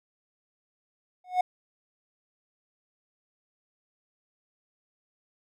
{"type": "tone with exponential growth", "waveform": "triangle", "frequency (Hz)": 730, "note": "F#5", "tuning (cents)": -24, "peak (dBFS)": -15, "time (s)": [1.24, 1.41], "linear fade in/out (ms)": 5, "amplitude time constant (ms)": 36, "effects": []}